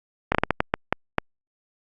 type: slowing click train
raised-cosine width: 0.5 ms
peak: -3 dBFS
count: 9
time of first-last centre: 0.32-1.184 s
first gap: 27 ms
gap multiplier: 1.38
effects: Opus 48 kbps